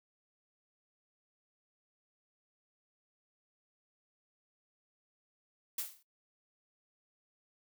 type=noise with exponential decay; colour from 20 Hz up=blue; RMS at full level=-33 dBFS; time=5.78-6.03 s; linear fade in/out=5 ms; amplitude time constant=54 ms; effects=noise-tail reverb RT60 0.1 s tail -19 dB re dry